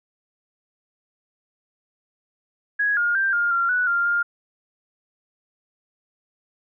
sine tone with pitch steps, 1664 / 1421 / 1577 / 1411 / 1380 / 1478 / 1394 / 1406 Hz, G#6 / F6 / G6 / F6 / F6 / F#6 / F6 / F6, +3 / +30 / +10 / +17 / -21 / -2 / -4 / +11 cents, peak -18 dBFS, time 2.79-4.23 s, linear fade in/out 10 ms, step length 180 ms, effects none

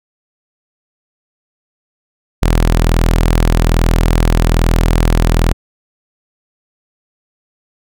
sawtooth tone, 41.2 Hz, E1, in tune, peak -5 dBFS, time 2.42-5.53 s, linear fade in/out 10 ms, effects none

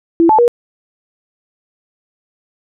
sine tone with pitch steps, 334.1 / 869 / 478.1 Hz, E4 / A5 / A#4, +23 / -22 / +44 cents, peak -6 dBFS, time 0.2-0.479 s, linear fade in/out 0 ms, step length 93 ms, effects none

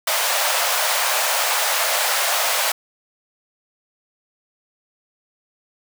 pink high-pass noise, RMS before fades -20 dBFS, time 0.07-2.72 s, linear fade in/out 5 ms, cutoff 560 Hz, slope 48 dB/octave, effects none

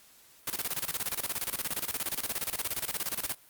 white noise with tremolo, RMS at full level -31 dBFS, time 0.47-3.35 s, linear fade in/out 5 ms, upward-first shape square, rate 17 Hz, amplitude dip 80%, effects white hiss -58 dBFS RMS until 3.49 s + Opus 48 kbps

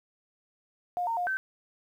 sine tone with pitch steps, 712 / 916 / 712 / 1542 Hz, F5 / A#5 / F5 / G6, +33 / -31 / +33 / -29 cents, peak -27 dBFS, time 0.97-1.37 s, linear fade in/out 0 ms, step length 100 ms, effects 10-bit

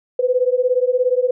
sine beating tone pair, 493.9 / 510.9 Hz, B4 / C5, 0 / -41 cents, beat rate 17 Hz, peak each -17 dBFS, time 0.19-1.31 s, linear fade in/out 5 ms, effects none

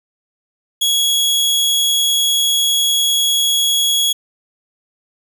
sawtooth tone, 3337 Hz, G#7, 8 cents sharp, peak -10 dBFS, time 0.81-4.13 s, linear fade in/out 10 ms, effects none

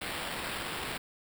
blue noise with sample-and-hold, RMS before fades -37 dBFS, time 0.01-0.98 s, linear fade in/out 10 ms, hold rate 6300 Hz, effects none

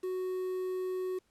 triangle tone with quantisation, 370 Hz, F#4, in tune, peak -30 dBFS, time 0.03-1.19 s, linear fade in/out 10 ms, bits 9, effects pink hiss -73 dBFS RMS until 1.3 s + low-pass 11000 Hz 12 dB/octave

